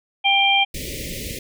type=harmonic tone; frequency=792 Hz; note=G5; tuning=18 cents sharp; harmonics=1 / 3 / 4; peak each=-19 / -18 / -18 dBFS; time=0.24-0.65 s; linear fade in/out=20 ms
type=band-stop noise; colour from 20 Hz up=pink; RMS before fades=-30 dBFS; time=0.74-1.39 s; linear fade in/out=5 ms; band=580 to 1900 Hz; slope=96 dB/octave
effects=none